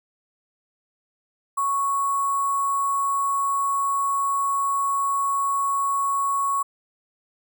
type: tone with sample-and-hold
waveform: sine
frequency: 1108.7 Hz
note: C#6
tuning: in tune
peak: -20 dBFS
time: 1.57-6.63 s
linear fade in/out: 10 ms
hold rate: 8820 Hz
effects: none